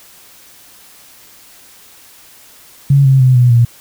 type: tone with pitch steps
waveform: sine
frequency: 139.5 / 133.89 / 128.51 / 123.35 / 118.39 Hz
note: C#3 / C3 / C3 / B2 / A#2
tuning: +11 / +40 / -31 / -2 / +27 cents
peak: -5 dBFS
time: 2.9-3.65 s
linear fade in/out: 5 ms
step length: 150 ms
effects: white hiss -42 dBFS RMS until 3.8 s